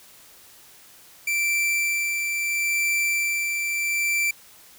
45% pulse tone with tremolo, 2343 Hz, D7, 5 cents flat, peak -20 dBFS, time 1.27-4.31 s, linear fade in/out 5 ms, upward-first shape sine, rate 0.75 Hz, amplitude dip 35%, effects white hiss -50 dBFS RMS until 4.78 s

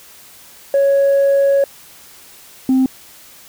sine tone pair in turn, 555 / 261.1 Hz, C#5 / C4, +2 / -3 cents, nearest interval octave + minor second, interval 1305 cents, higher first, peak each -8 dBFS, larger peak neither, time 0.74-1.64 / 2.69-2.86 s, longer first, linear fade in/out 2 ms, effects tanh soft clip ceiling -8 dBFS + white hiss -42 dBFS RMS until 3.48 s

